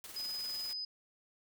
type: noise with tremolo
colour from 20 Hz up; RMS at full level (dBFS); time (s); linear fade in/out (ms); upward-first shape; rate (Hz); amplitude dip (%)
white; -47; 0.04-0.73; 0; square; 20; 40
type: tone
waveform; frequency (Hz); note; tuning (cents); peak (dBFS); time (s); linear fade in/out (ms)
sine; 5010; D#8; +11; -37; 0.16-0.85; 5
effects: none